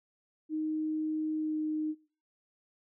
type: tone with pitch glide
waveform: sine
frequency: 311.1 to 308.8 Hz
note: D#4 to D#4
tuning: 0 to -13 cents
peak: -30 dBFS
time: 0.49-1.95 s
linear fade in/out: 50 ms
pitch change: -13 cents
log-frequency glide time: 1.37-1.57 s
effects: noise-tail reverb RT60 0.4 s tail -22 dB re dry